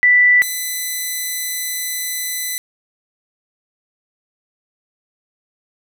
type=tone pair in turn; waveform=sine / 5% pulse; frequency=1975.5 / 2004 Hz; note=B6 / B6; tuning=0 / +25 cents; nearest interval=unison; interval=25 cents; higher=second; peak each=-8 / -11 dBFS; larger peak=first; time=0.03-0.42 / 0.42-2.58 s; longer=second; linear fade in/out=0 ms; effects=none